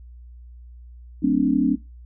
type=chord; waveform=sine; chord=D dominant seventh; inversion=first; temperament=equal with one note detuned; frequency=185 / 223.7 / 261.6 / 293.7 Hz; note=F#3 / A3 / C4 / D4; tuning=0 / +29 / 0 / 0 cents; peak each=-25 / -24 / -20 / -20 dBFS; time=1.22-1.76 s; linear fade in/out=20 ms; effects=noise-tail reverb RT60 0.2 s tail -19 dB re dry + added 60 Hz sine -40 dBFS peak until 2.05 s